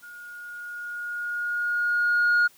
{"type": "tone with level ramp", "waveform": "sine", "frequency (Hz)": 1434, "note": "F6", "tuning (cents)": 45, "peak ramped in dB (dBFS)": [-41, -14], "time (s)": [0.02, 2.48], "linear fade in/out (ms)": 20, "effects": ["tanh soft clip ceiling -16 dBFS", "white hiss -56 dBFS RMS until 2.57 s"]}